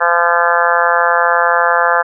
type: harmonic tone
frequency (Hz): 171.7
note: F3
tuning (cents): -29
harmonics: 3 / 4 / 5 / 6 / 7 / 8 / 9 / 10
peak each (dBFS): -18 / -18 / -18 / -18 / -18 / -18 / -18 / -18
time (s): 0-2.03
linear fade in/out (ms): 20
effects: none